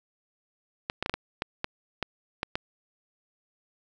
clicks, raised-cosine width 0.3 ms, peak -12 dBFS, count 10, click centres 0.899 / 1.026 / 1.061 / 1.096 / 1.14 / 1.421 / 1.644 / 2.027 / 2.431 / 2.555 s, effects none

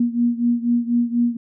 sine beating tone pair, 237 / 241.1 Hz, A#3 / B3, +29 / -41 cents, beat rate 4.1 Hz, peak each -18 / -21 dBFS, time 0-1.37 s, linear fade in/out 5 ms, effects none

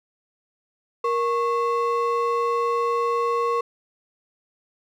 triangle ring-modulated tone, 784 Hz, G5, in tune, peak -15 dBFS, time 1.04-3.61 s, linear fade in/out 5 ms, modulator 314 Hz, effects none

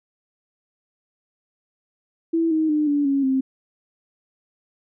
sine tone with pitch steps, 329.6 / 315.4 / 301.9 / 288.9 / 276.5 / 264.6 Hz, E4 / D#4 / D4 / D4 / C#4 / C4, 0 / +24 / +48 / -28 / -4 / +20 cents, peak -17 dBFS, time 2.33-3.41 s, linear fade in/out 10 ms, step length 180 ms, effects none

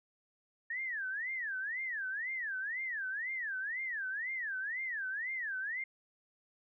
sine tone with vibrato, 1788 Hz, A6, 27 cents sharp, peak -35 dBFS, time 0.7-5.84 s, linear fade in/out 5 ms, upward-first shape sine, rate 2 Hz, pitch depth 290 cents each way, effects none

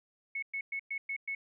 sine tone bursts, 2200 Hz, C#7, 14 cents flat, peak -33 dBFS, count 6, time 0.35-1.35 s, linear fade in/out 5 ms, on 75 ms, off 110 ms, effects none

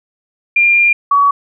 sine tone pair in turn, 2397 / 1131.2 Hz, D7 / C#6, +35 / +35 cents, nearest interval octave + minor second, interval 1300 cents, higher first, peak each -7 dBFS, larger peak neither, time 0.56-0.93 / 1.11-1.31 s, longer first, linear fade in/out 5 ms, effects none

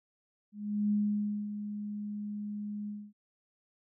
sine tone with ADSR envelope, 207.7 Hz, G#3, in tune, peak -25 dBFS, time 0.52-3.13 s, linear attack 390 ms, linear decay 570 ms, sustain -10 dB, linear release 250 ms, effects none

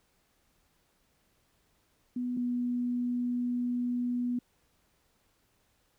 sine tone pair in turn, 246.9 / 244.5 Hz, B3 / B3, 0 / -17 cents, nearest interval unison, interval 17 cents, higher first, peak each -30 / -28 dBFS, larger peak second, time 2.16-2.37 / 2.37-4.39 s, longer second, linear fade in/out 5 ms, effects pink hiss -71 dBFS RMS until 5.98 s

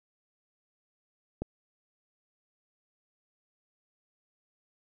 click, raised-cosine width 2 ms, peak -19 dBFS, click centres 1.42 s, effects none

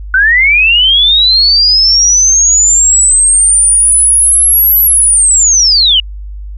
sine linear two-way sweep, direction up then down, 1480 to 11840 to 2835 Hz, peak -4 dBFS, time 0.14-6 s, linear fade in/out 2 ms, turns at 4.8 s, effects added 50 Hz sine -21 dBFS peak until 6.57 s

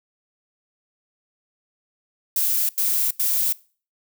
violet noise bursts, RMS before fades -21 dBFS, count 3, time 2.36-3.526 s, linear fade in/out 2 ms, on 330 ms, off 88 ms, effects noise-tail reverb RT60 0.4 s tail -22 dB re dry

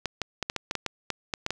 clicks, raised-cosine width 0.2 ms, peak -11 dBFS, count 12, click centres 0.057 / 0.217 / 0.427 / 0.499 / 0.563 / 0.711 / 0.753 / 0.863 / 1.103 / 1.338 / 1.464 / 1.506 s, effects none

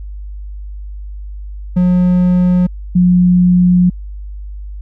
triangle / sine tone pair in turn, 180 / 179.19 Hz, F#3 / F3, -47 / +45 cents, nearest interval unison, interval 8 cents, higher first, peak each -6 dBFS, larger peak neither, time 1.76-2.67 / 2.95-3.9 s, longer second, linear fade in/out 10 ms, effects added 50 Hz sine -24 dBFS peak until 4.81 s

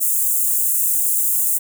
white high-pass noise, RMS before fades -18 dBFS, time 0-1.59 s, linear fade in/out 20 ms, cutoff 7300 Hz, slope 48 dB/octave, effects none

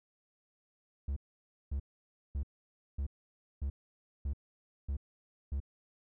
triangle tone bursts, 69.4 Hz, C#2, 3 cents sharp, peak -30 dBFS, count 8, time 1.08-5.602 s, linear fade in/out 5 ms, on 84 ms, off 550 ms, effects none

